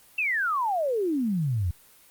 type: exponential sweep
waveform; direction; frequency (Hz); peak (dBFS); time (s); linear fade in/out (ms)
sine; down; 2720 to 80.9; -23; 0.18-1.71; 5
effects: white hiss -55 dBFS RMS until 2.1 s + Opus 32 kbps